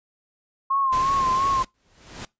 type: tone with vibrato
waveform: sine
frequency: 1069 Hz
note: C6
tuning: 37 cents sharp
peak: -19 dBFS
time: 0.7-1.63 s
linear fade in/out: 10 ms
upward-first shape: sine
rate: 2.9 Hz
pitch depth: 56 cents each way
type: noise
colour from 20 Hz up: pink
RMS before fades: -33 dBFS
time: 0.92-1.65 s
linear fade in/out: 10 ms
type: noise with exponential growth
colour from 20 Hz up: pink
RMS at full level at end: -33 dBFS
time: 1.74-2.25 s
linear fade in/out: 1 ms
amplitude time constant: 110 ms
effects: noise-tail reverb RT60 0.2 s tail -23 dB re dry + resampled to 16000 Hz